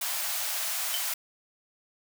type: high-pass noise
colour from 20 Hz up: white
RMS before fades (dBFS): -31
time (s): 0.01-1.14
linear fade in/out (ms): 5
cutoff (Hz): 590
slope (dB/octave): 96
type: tone with exponential decay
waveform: triangle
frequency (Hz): 3068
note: G7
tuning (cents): -38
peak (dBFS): -25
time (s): 0.94-1.08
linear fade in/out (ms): 0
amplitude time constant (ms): 30
effects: none